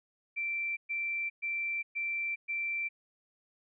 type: tone bursts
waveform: sine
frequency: 2346 Hz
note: D7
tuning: 2 cents flat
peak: -31 dBFS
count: 5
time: 0.36-2.89 s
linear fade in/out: 20 ms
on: 410 ms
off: 120 ms
effects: none